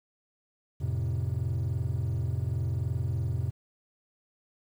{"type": "chord", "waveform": "triangle", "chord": "F major", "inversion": "none", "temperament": "equal", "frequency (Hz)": [87.31, 110, 130.81], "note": ["F2", "A2", "C3"], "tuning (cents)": [0, 0, 0], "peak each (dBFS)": -29, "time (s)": [0.8, 3.51], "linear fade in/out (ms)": 20, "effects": ["tanh soft clip ceiling -20 dBFS", "10-bit"]}